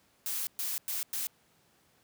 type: noise bursts at uneven times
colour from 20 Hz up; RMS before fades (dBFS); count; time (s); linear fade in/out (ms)
blue; -34; 4; 0.26-0.47 / 0.59-0.78 / 0.88-1.03 / 1.13-1.27; 0
effects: pink hiss -67 dBFS RMS until 2.03 s + high-pass 100 Hz 12 dB/octave